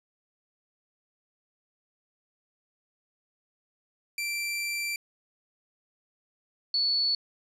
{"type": "tone pair in turn", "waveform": ["sawtooth", "sine"], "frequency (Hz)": [2349, 4434], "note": ["D7", "C#8"], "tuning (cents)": [0, 0], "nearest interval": "major seventh", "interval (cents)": 1100, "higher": "second", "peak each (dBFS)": [-26, -23], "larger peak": "second", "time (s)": [[4.18, 4.96], [6.74, 7.15]], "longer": "first", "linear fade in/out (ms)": 2, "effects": ["resampled to 32000 Hz"]}